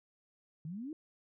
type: exponential sweep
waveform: sine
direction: up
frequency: 147.5 to 329.6 Hz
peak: -39 dBFS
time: 0.65-0.93 s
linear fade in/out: 2 ms
effects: none